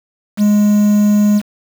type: tone with quantisation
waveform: triangle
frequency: 207.9 Hz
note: G#3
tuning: 2 cents sharp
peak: -6 dBFS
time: 0.37-1.42 s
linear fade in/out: 50 ms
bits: 5
effects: none